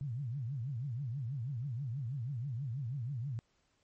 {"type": "tone with vibrato", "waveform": "sine", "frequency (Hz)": 127.9, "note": "C3", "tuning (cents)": -39, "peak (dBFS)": -35, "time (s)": [0.01, 3.39], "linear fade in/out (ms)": 0, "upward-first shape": "triangle", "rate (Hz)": 6.2, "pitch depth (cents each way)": 290, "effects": ["pink hiss -75 dBFS RMS until 3.83 s", "MP3 32 kbps"]}